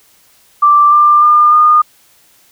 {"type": "tone with pitch steps", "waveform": "sine", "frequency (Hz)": [1174.7, 1189.7, 1204.9, 1220.3], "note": ["D6", "D6", "D6", "D#6"], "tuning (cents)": [0, 22, 44, -34], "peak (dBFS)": -4, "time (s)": [0.62, 1.82], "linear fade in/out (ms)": 10, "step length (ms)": 300, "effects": ["white hiss -49 dBFS RMS until 2.51 s"]}